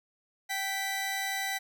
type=tone pair together; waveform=sawtooth; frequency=776.1 / 1975.5 Hz; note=G5 / B6; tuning=-18 / 0 cents; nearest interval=octave + major third; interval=1618 cents; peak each=-31 / -29 dBFS; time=0.49-1.59 s; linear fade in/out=20 ms; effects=none